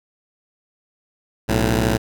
10% pulse tone pair together, 61.74 / 110.58 Hz, B1 / A2, 0 / +9 cents, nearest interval minor seventh, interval 1009 cents, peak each -11 dBFS, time 1.48-1.98 s, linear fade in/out 20 ms, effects none

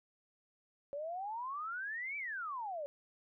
sine exponential two-way sweep, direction up then down, 554.4 to 2349 to 554.4 Hz, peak -38 dBFS, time 0.93-2.86 s, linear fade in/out 0 ms, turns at 2.17 s, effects none

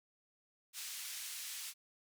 white band-pass noise, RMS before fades -45 dBFS, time 0.73-1.74 s, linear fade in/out 50 ms, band 2000 to 11000 Hz, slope 12 dB/octave, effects none

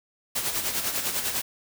white noise with tremolo, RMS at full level -26 dBFS, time 0.35-1.42 s, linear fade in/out 10 ms, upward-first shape sine, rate 10 Hz, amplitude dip 55%, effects none

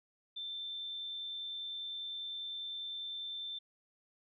sine tone, 3555 Hz, A7, 17 cents sharp, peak -39 dBFS, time 0.36-3.59 s, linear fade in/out 10 ms, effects none

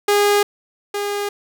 sawtooth tone pair in turn, 409.8 / 407.9 Hz, G#4 / G#4, -23 / -31 cents, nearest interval unison, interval 8 cents, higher first, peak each -9 / -17 dBFS, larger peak first, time 0.08-0.43 / 0.94-1.29 s, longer neither, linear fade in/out 5 ms, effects none

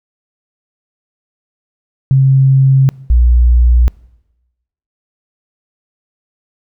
sine tone pair in turn, 134.2 / 60.11 Hz, C3 / B1, +44 / -46 cents, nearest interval octave + major second, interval 1390 cents, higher first, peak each -5 dBFS, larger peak neither, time 2.11-2.89 / 3.1-3.88 s, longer neither, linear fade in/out 0 ms, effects noise-tail reverb RT60 1.0 s tail -23 dB re dry

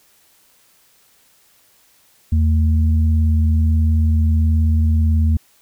sine tone pair together, 81.07 / 224.7 Hz, E2 / A3, -28 / +37 cents, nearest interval octave + tritone, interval 1765 cents, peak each -12 / -23 dBFS, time 2.32-5.37 s, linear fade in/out 5 ms, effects white hiss -55 dBFS RMS until 5.61 s

